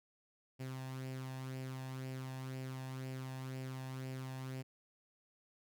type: tone with flanger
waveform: sawtooth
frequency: 130.81 Hz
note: C3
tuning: in tune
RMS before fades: -44 dBFS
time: 0.59-4.63 s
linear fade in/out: 20 ms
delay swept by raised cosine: 0.39 to 1.17 ms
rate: 2 Hz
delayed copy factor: +0.5
effects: none